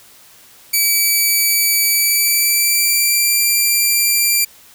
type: tone with pitch glide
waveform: 5% pulse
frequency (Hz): 2299 to 2364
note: D7 to D7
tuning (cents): -37 to +11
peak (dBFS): -3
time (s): 0.73-4.45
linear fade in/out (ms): 10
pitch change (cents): +48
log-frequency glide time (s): 1.86-3.37
effects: white hiss -45 dBFS RMS until 4.74 s